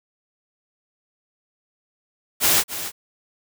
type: noise with echo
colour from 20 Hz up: white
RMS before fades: -17 dBFS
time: 2.4-2.64 s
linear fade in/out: 50 ms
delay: 280 ms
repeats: 1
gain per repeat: -12 dB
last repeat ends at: 2.92 s
effects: none